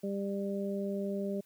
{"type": "harmonic tone", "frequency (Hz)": 198.6, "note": "G3", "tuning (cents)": 23, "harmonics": [1, 2, 3], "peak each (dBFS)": [-34, -37, -39], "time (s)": [0.03, 1.41], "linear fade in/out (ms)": 10, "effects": ["white hiss -66 dBFS RMS until 1.45 s", "high-pass 80 Hz 12 dB/octave"]}